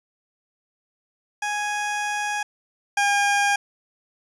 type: tone pair in turn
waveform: 20% pulse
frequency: 830.6 / 809.3 Hz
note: G#5 / G#5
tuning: 0 / -45 cents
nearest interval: unison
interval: 45 cents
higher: first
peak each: -19 / -13 dBFS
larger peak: second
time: 1.42-2.43 / 2.97-3.56 s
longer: first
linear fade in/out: 5 ms
effects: resampled to 22050 Hz + 8-bit